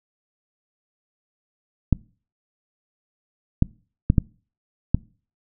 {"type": "clicks", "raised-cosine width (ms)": 5, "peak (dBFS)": -3, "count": 5, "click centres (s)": [1.927, 3.624, 4.101, 4.182, 4.946], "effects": ["noise-tail reverb RT60 0.4 s tail -24 dB re dry"]}